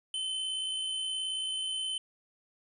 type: tone with amplitude modulation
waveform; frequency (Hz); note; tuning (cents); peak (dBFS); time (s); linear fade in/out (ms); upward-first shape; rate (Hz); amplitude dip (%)
square; 3061; G7; -42; -31; 0.14-1.98; 2; sine; 58.7; 30
effects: resampled to 24000 Hz